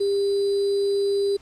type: tone with sample-and-hold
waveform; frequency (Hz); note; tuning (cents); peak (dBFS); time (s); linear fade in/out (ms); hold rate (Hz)
sine; 399.3; G4; +32; -19; 0-1.37; 10; 4410
effects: pink hiss -54 dBFS RMS until 1.41 s + low-pass 7000 Hz 12 dB/octave